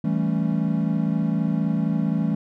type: chord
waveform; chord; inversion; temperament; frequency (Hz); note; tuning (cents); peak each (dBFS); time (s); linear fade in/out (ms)
triangle; A dominant seventh; second; equal; 164.81 / 196 / 220 / 277.2; E3 / G3 / A3 / C#4; 0 / 0 / 0 / 0; -22 / -24 / -23 / -27; 0.04-2.35; 5
effects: none